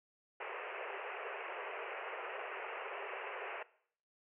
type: band-pass noise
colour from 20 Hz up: pink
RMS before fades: -44 dBFS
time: 0.4-3.63 s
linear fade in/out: 5 ms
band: 380 to 2800 Hz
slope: 96 dB/octave
effects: noise-tail reverb RT60 0.6 s tail -19 dB re dry